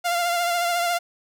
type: tone with vibrato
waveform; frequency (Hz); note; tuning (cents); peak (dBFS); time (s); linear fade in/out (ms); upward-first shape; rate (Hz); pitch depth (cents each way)
sawtooth; 695; F5; -9; -17; 0.04-0.99; 20; sine; 14; 31
effects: none